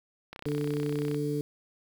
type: click train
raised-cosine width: 0.3 ms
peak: -25 dBFS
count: 27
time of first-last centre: 0.33-1.145 s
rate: 31.9 Hz
type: harmonic tone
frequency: 146.83 Hz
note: D3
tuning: in tune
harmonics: 1 / 2 / 3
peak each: -32 / -32 / -32 dBFS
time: 0.46-1.41 s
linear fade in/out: 0 ms
effects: 8-bit